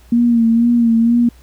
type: tone with vibrato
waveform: sine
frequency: 233.1 Hz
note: A#3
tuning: in tune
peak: -9 dBFS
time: 0.12-1.29 s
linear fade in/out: 5 ms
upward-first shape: sine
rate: 2.1 Hz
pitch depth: 45 cents each way
effects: added 60 Hz sine -42 dBFS peak until 1.42 s + pink hiss -51 dBFS RMS until 1.42 s